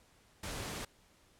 pink noise, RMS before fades -41 dBFS, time 0.43-0.85 s, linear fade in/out 5 ms, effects pink hiss -66 dBFS RMS until 1.39 s + low-pass 11000 Hz 12 dB/octave

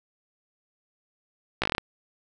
slowing click train, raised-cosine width 0.3 ms, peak -8 dBFS, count 8, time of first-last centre 1.62-1.781 s, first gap 16 ms, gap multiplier 1.12, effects none

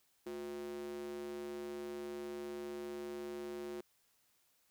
square tone with high-pass filter, 72.1 Hz, D2, 31 cents flat, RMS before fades -44 dBFS, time 0.26-3.81 s, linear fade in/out 5 ms, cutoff 320 Hz, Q 7.8, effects white hiss -74 dBFS RMS until 4.7 s

